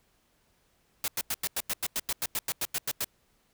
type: noise bursts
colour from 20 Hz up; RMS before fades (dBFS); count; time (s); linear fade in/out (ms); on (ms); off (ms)
white; -30; 16; 1.04-3.045; 2; 40; 91
effects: pink hiss -69 dBFS RMS until 3.53 s